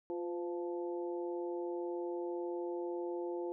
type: harmonic tone with a mistuned harmonic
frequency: 174.61 Hz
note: F3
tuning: in tune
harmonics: 2 / 3 / 4 / 5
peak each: -37 / -43 / -52 / -48 dBFS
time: 0.1-3.52 s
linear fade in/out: 0 ms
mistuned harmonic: 3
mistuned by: -43 cents
effects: none